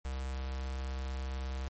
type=tone with notch filter; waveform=square; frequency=65.9 Hz; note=C2; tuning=13 cents sharp; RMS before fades=-37 dBFS; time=0.05-1.68 s; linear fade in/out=0 ms; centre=260 Hz; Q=0.98; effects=MP3 32 kbps